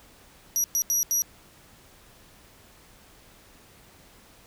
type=tone bursts at uneven times; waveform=35% pulse; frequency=5800 Hz; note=F#8; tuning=35 cents flat; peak=-19 dBFS; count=4; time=0.56-0.64 / 0.75-0.82 / 0.9-1.03 / 1.11-1.22 s; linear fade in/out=0 ms; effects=pink hiss -54 dBFS RMS until 4.46 s